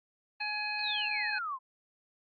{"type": "harmonic tone", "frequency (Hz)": 840, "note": "G#5", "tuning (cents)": 19, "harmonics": [1, 2, 3, 5], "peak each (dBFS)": [-39, -39, -35, -39], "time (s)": [0.4, 1.39], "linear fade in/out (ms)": 10}
{"type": "exponential sweep", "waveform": "sine", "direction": "down", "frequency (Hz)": [4581, 1000], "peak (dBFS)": -33, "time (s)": [0.78, 1.59], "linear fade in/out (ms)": 50}
{"effects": ["Opus 24 kbps"]}